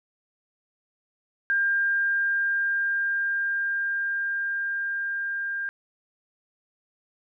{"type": "tone with level ramp", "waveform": "sine", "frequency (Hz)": 1600, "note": "G6", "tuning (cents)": 35, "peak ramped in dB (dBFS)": [-20, -27], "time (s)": [1.5, 5.69], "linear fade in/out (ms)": 0, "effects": []}